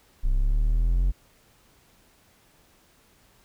triangle linear sweep, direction up, 31 to 46.25 Hz, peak -17 dBFS, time 0.23-1.12 s, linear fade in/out 20 ms, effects pink hiss -60 dBFS RMS until 3.44 s

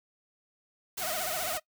white noise, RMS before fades -35 dBFS, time 0.97-1.58 s, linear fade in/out 10 ms
sawtooth tone with vibrato, 680 Hz, F5, 46 cents flat, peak -30 dBFS, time 1-1.6 s, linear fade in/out 20 ms, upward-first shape sine, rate 15 Hz, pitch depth 180 cents each way
effects noise-tail reverb RT60 0.1 s tail -20 dB re dry

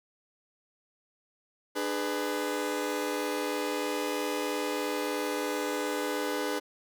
sawtooth chord, G# diminished, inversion second, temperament just, 299 / 415.3 / 498.4 Hz, D4 / G#4 / B4, +31 / 0 / +16 cents, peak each -30 dBFS, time 1.75-6.6 s, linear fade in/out 20 ms, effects none

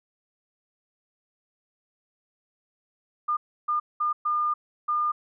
sine tone bursts at uneven times, 1209 Hz, D6, 50 cents sharp, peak -22 dBFS, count 5, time 3.28-3.37 / 3.68-3.8 / 4-4.13 / 4.25-4.54 / 4.88-5.12 s, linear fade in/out 10 ms, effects none

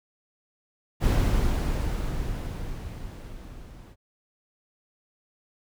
brown noise with level ramp, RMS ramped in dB -20 to -45 dBFS, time 1-3.96 s, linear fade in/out 50 ms, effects none

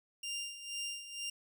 20% pulse tone with tremolo, 2794 Hz, F7, in tune, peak -32 dBFS, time 0.23-1.3 s, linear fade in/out 5 ms, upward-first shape sine, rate 2.1 Hz, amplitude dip 70%, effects none

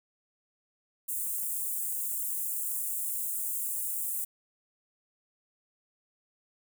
white high-pass noise, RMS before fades -33 dBFS, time 1.08-4.25 s, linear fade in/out 10 ms, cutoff 7700 Hz, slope 48 dB/octave, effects none

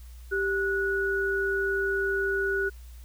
sine tone pair together, 391.9 / 1466 Hz, G4 / F#6, 0 / -16 cents, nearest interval octave + major seventh, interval 2284 cents, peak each -27 dBFS, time 0.31-2.7 s, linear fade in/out 20 ms, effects added 60 Hz sine -42 dBFS peak until 3.04 s + white hiss -58 dBFS RMS until 3.04 s

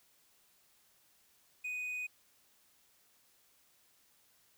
triangle tone, 2489 Hz, D#7, in tune, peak -35 dBFS, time 1.64-2.07 s, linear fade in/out 10 ms, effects white hiss -69 dBFS RMS until 4.57 s

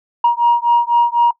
sine beating tone pair, 946 / 950 Hz, A#5 / A#5, +25 / +33 cents, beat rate 4 Hz, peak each -12 dBFS, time 0.24-1.31 s, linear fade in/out 5 ms, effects noise-tail reverb RT60 0.1 s tail -21 dB re dry + tanh soft clip ceiling -5 dBFS

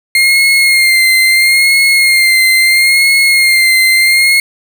35% pulse tone with vibrato, 2122 Hz, C7, 24 cents sharp, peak -4 dBFS, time 0.15-4.4 s, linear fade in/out 2 ms, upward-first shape sine, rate 0.75 Hz, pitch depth 40 cents each way, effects none

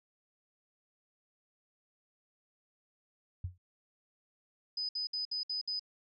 sine tone with exponential decay, 89.7 Hz, F2, 47 cents sharp, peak -31 dBFS, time 3.44-3.58 s, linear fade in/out 5 ms, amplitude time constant 29 ms
sine tone bursts, 5000 Hz, D#8, 8 cents sharp, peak -33 dBFS, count 6, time 4.77-5.795 s, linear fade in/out 5 ms, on 120 ms, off 61 ms
effects none

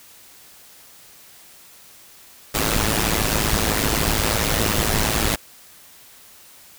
pink noise with amplitude modulation, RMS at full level -17 dBFS, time 2.54-5.36 s, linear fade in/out 10 ms, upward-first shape sine, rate 108 Hz, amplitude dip 80%, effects white hiss -47 dBFS RMS until 6.78 s

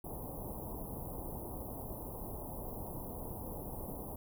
pink band-stop noise, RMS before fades -43 dBFS, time 0.04-4.16 s, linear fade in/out 5 ms, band 980 to 11000 Hz, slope 48 dB/octave, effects none

